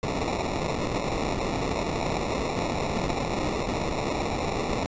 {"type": "noise with sample-and-hold", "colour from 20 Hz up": "blue", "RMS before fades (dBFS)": -28, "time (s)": [0.03, 4.86], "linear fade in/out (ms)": 0, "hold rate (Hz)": 1575, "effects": ["resampled to 16000 Hz"]}